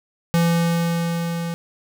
square tone with level ramp, 168.9 Hz, E3, 42 cents sharp, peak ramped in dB -15 to -25 dBFS, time 0.34-1.54 s, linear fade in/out 0 ms, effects none

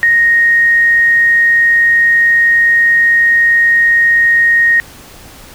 sine tone, 1864.7 Hz, A#6, in tune, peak -6 dBFS, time 0.03-4.8 s, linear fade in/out 0 ms, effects pink hiss -36 dBFS RMS until 5.54 s

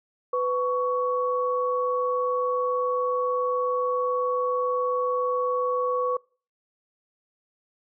sine tone pair together, 499.7 / 1118.2 Hz, B4 / C#6, +20 / +15 cents, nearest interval octave + major second, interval 1395 cents, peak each -24 / -26 dBFS, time 0.33-6.17 s, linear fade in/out 5 ms, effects noise-tail reverb RT60 0.4 s tail -25 dB re dry

